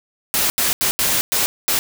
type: noise bursts at uneven times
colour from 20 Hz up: white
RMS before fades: -18 dBFS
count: 6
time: 0.34-0.5 / 0.58-0.73 / 0.81-0.91 / 0.99-1.21 / 1.32-1.46 / 1.68-1.79 s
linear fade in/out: 0 ms
effects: none